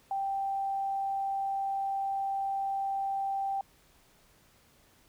sine tone, 784 Hz, G5, in tune, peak -29 dBFS, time 0.11-3.61 s, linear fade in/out 2 ms, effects pink hiss -63 dBFS RMS until 5.08 s

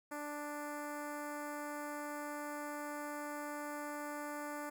10% pulse tone with notch filter, 294.2 Hz, D4, 3 cents sharp, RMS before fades -43 dBFS, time 0.11-4.7 s, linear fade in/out 10 ms, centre 3900 Hz, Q 0.73, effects none

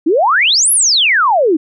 sine exponential two-way sweep, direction up then down, 290 to 11510 to 290 Hz, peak -8 dBFS, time 0.06-1.57 s, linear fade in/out 10 ms, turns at 0.72 s, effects none

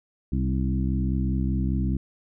harmonic tone with a mistuned harmonic, 65 Hz, C2, 11 cents flat, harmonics 1 / 2 / 3 / 4 / 5, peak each -25 / -28 / -28 / -32 / -36 dBFS, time 0.32-1.97 s, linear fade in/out 5 ms, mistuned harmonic 4, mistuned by +24 cents, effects none

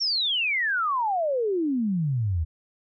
sine exponential sweep, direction down, 5660 to 75.5 Hz, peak -22 dBFS, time 0-2.45 s, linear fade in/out 20 ms, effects none

